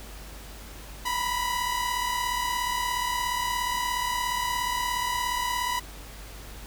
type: tone pair together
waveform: sawtooth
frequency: 959 / 996 Hz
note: A#5 / B5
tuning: +49 / +14 cents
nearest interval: minor second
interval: 65 cents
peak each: -27 / -24 dBFS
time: 1.05-5.8 s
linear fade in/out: 10 ms
effects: added 50 Hz sine -42 dBFS peak until 6.66 s + pink hiss -45 dBFS RMS until 6.66 s